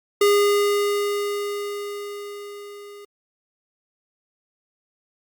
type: tone with level ramp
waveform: square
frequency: 408.5 Hz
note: G#4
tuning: 29 cents flat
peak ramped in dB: -14 to -40 dBFS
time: 0.21-3.05 s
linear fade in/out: 5 ms
effects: Opus 48 kbps